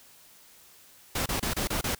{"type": "noise bursts", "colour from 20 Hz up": "pink", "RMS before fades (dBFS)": -29, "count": 6, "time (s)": [1.15, 1.95], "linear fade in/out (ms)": 5, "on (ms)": 110, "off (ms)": 28, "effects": ["white hiss -55 dBFS RMS until 1.99 s"]}